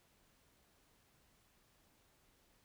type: silence
effects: pink hiss -72 dBFS RMS until 2.64 s